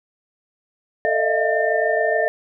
sine tone cluster, 445.6 / 611 / 638 / 690 / 1799 Hz, A4 / D#5 / D#5 / F5 / A6, +22 / -32 / +43 / -21 / +38 cents, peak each -23 dBFS, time 1.05-2.28 s, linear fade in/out 0 ms, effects none

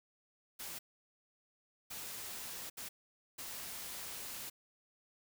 white noise bursts at uneven times, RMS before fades -45 dBFS, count 4, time 0.59-0.79 / 1.9-2.7 / 2.77-2.89 / 3.38-4.5 s, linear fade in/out 10 ms, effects none

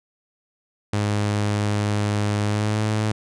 sawtooth tone with pitch glide, 103.83 to 107.55 Hz, G#2 to A2, 0 to -39 cents, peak -16 dBFS, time 0.93-3.12 s, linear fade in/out 5 ms, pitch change +61 cents, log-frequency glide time 2.44-2.82 s, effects resampled to 22050 Hz

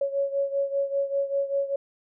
sine beating tone pair, 554.4 / 559.5 Hz, C#5 / C#5, 0 / +16 cents, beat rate 5.1 Hz, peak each -25 / -29 dBFS, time 0.01-1.76 s, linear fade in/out 5 ms, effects none

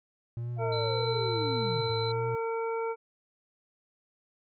triangle tone with vibrato, 116.54 Hz, A#2, in tune, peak -30 dBFS, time 0.37-2.35 s, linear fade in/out 0 ms, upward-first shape triangle, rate 1.7 Hz, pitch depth 67 cents each way
sine linear sweep, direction down, 698.5 to 82.41 Hz, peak -35 dBFS, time 0.56-1.93 s, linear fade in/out 50 ms
harmonic tone, 455.2 Hz, A#4, 41 cents flat, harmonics 1 / 2 / 3 / 5, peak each -30 / -36 / -40 / -44 dBFS, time 0.58-2.96 s, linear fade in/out 50 ms
sine tone, 4024 Hz, B7, 32 cents sharp, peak -35 dBFS, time 0.72-2.12 s, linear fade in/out 5 ms
effects none

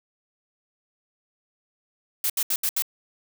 blue noise bursts, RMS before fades -24 dBFS, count 5, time 2.24-2.822 s, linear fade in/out 2 ms, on 58 ms, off 73 ms, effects none

